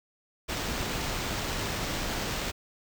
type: noise with sample-and-hold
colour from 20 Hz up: pink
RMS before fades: -32 dBFS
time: 0.48-2.52 s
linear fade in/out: 20 ms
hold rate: 11025 Hz
effects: none